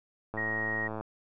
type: click train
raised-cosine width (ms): 1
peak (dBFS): -23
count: 74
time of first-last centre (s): 0.34-1.01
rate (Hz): 109
type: tone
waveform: sine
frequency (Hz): 1880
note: A#6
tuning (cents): +14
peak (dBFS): -30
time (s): 0.37-0.88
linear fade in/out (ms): 10
effects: none